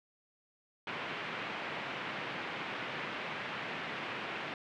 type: band-pass noise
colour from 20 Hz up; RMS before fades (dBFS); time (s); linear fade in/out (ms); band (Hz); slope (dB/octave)
white; -40; 0.87-4.54; 2; 120 to 2700; 24
effects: none